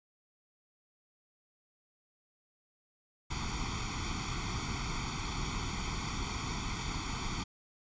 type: noise with comb filter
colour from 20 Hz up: pink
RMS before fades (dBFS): -36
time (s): 3.3-7.44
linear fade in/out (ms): 10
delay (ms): 0.88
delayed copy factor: +1
effects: resampled to 16000 Hz